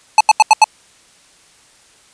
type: tone bursts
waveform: square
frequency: 865 Hz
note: A5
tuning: 30 cents flat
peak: -4 dBFS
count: 5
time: 0.18-0.642 s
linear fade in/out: 2 ms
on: 26 ms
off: 83 ms
effects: white hiss -49 dBFS RMS until 2.13 s + resampled to 22050 Hz